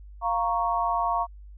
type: chord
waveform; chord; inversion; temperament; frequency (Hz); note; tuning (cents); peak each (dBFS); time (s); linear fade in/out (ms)
sine; Bb minor; second; equal; 698.5 / 932.3 / 1108.7; F5 / Bb5 / Db6; 0 / 0 / 0; -27; 0.21-1.27; 50
effects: added 50 Hz sine -42 dBFS peak until 1.57 s